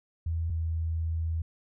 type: tone pair in turn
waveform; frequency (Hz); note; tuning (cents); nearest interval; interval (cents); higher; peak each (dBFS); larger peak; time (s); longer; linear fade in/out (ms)
sine; 82.3 / 81.54; E2 / E2; -2 / -18; unison; 16; first; -27; neither; 0.26-0.5 / 0.5-1.42; second; 5
effects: none